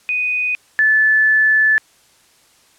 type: tone pair in turn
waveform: sine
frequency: 2489 / 1740.5 Hz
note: D#7 / A6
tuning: 0 / -19 cents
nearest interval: tritone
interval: 619 cents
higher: first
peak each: -16 / -10 dBFS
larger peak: second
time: 0.09-0.55 / 0.79-1.78 s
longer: second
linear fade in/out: 0 ms
effects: white hiss -53 dBFS RMS until 2.78 s + low-pass 10000 Hz 12 dB/octave